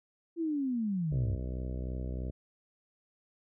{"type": "linear sweep", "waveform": "sine", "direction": "down", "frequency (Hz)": [342.1, 79.3], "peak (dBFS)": -29, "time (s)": [0.36, 1.38], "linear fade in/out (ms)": 50}
{"type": "harmonic tone", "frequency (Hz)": 63.1, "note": "B1", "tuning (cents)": 38, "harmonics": [1, 2, 3, 4, 5, 6, 7, 8, 9, 10], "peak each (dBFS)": [-35, -41, -45, -47, -49, -51, -52, -53, -54, -55], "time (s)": [1.11, 2.31], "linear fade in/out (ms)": 10}
{"effects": []}